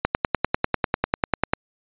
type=click train; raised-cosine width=0.5 ms; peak=-3 dBFS; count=16; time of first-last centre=0.05-1.535 s; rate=10.1 Hz; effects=resampled to 8000 Hz